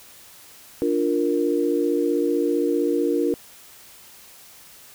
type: chord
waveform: sine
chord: Bb major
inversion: first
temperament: equal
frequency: 293.7 / 349.2 / 466.2 Hz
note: D4 / F4 / Bb4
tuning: 0 / 0 / 0 cents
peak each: -23 dBFS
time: 0.82-3.34 s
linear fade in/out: 0 ms
effects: white hiss -47 dBFS RMS until 4.94 s